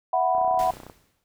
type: chord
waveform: sine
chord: E suspended second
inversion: none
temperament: equal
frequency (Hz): 659.3 / 740 / 987.8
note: E5 / F#5 / B5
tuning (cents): 0 / 0 / 0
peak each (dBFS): -26 / -21 / -26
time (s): 0.13-0.71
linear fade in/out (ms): 5
type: click train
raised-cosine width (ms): 1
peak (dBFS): -27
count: 18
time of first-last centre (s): 0.35-0.898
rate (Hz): 31
type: noise with exponential decay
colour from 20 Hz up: pink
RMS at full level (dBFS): -36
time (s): 0.59-1.24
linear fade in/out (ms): 1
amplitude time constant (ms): 140
effects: none